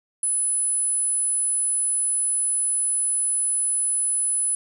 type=tone; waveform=sine; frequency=10060 Hz; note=D#9; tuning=18 cents sharp; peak=-20 dBFS; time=0.23-4.55 s; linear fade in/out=2 ms; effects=9-bit